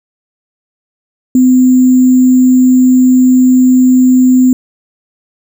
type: tone with sample-and-hold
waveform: sine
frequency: 254.8 Hz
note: C4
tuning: 46 cents flat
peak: -3 dBFS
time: 1.35-4.53 s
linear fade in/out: 2 ms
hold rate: 7350 Hz
effects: none